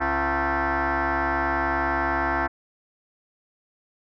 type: tone with frequency modulation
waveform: sine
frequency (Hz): 340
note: F4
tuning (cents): -46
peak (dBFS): -20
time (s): 0-2.48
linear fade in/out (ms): 20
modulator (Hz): 203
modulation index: 7.3
effects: tanh soft clip ceiling -17 dBFS